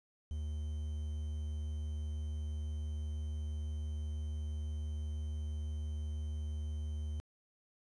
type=tone with quantisation; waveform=triangle; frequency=75.5 Hz; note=D2; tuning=48 cents sharp; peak=-34 dBFS; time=0.31-7.2 s; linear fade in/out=0 ms; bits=10; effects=resampled to 22050 Hz